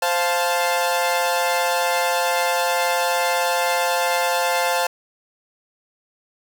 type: chord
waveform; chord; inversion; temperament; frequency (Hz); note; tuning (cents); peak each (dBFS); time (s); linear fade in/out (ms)
sawtooth; F major; second; equal with one note detuned; 523.3 / 698.5 / 875.4; C5 / F5 / A5; 0 / 0 / -9; -19; 0.02-4.87; 5
effects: none